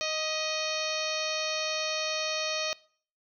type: harmonic tone with a mistuned harmonic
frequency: 622.3 Hz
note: D#5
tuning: in tune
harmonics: 1 / 2 / 3 / 4 / 5 / 6 / 7 / 8 / 9 / 10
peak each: -34 / -39 / -41 / -35 / -40 / -39 / -36 / -47 / -39 / -44 dBFS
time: 0.01-2.73 s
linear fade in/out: 0 ms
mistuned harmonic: 3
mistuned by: +37 cents
effects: noise-tail reverb RT60 0.5 s tail -22 dB re dry